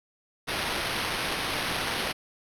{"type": "noise with sample-and-hold", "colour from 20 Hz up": "white", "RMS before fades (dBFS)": -30, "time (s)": [0.47, 2.13], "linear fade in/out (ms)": 20, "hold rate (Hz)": 7350, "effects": ["low-pass 12000 Hz 12 dB/octave"]}